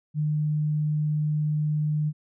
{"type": "tone", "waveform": "sine", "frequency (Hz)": 151.4, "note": "D#3", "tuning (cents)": -47, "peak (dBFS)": -22, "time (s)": [0.14, 2.13], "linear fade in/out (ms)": 50, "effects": []}